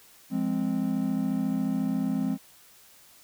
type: chord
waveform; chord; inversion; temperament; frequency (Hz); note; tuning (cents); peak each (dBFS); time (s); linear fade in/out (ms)
triangle; F minor; none; equal with one note detuned; 173.31 / 207.7 / 261.6; F3 / Ab3 / C4; -13 / 0 / 0; -30 / -27 / -26; 0.3-2.38; 50
effects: white hiss -55 dBFS RMS until 3.23 s